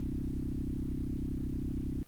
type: tone with frequency modulation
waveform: sine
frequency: 109.8 Hz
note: A2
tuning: 3 cents flat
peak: -32 dBFS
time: 0-2.03 s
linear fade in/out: 0 ms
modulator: 32.7 Hz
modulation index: 6.1
effects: pink hiss -60 dBFS RMS until 2.07 s + Opus 32 kbps